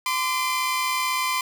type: tone cluster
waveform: sawtooth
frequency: 1028 / 1164 / 2386 Hz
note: C6 / D6 / D7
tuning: -31 / -16 / +27 cents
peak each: -20 / -28 / -26 dBFS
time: 0.06-1.41 s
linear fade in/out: 2 ms
effects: none